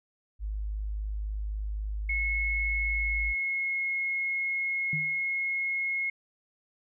sine tone, 51.91 Hz, G#1, in tune, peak -30 dBFS, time 0.39-3.35 s, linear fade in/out 50 ms
sine tone with pitch glide, 2183 to 2165 Hz, C#7 to C#7, -27 to -41 cents, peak -27 dBFS, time 2.09-6.1 s, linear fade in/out 5 ms, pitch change -14 cents, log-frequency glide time 2.77-3.83 s
sine tone with exponential decay, 155.56 Hz, D#3, in tune, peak -29 dBFS, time 4.93-5.25 s, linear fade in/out 2 ms, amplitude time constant 68 ms
effects none

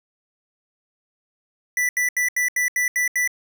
square tone bursts, 1975.5 Hz, B6, in tune, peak -19 dBFS, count 8, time 1.77-3.276 s, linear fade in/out 2 ms, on 120 ms, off 78 ms, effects none

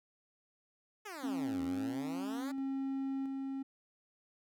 10% pulse exponential two-way sweep, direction down then up, 442.3 to 79 to 295.9 Hz, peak -35 dBFS, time 1.05-2.52 s, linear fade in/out 10 ms, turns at 1.62 s
triangle tone with tremolo, 270 Hz, C#4, 45 cents flat, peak -32 dBFS, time 1.23-3.63 s, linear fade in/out 10 ms, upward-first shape square, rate 0.74 Hz, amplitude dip 25%
effects none

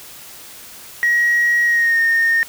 sine tone with pitch glide, 1900 to 1835.3 Hz, A#6 to A#6, +33 to -27 cents, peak -11 dBFS, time 1.03-2.43 s, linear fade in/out 0 ms, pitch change -60 cents, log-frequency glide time 1.64-2 s, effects tanh soft clip ceiling -9 dBFS + white hiss -38 dBFS RMS until 2.48 s

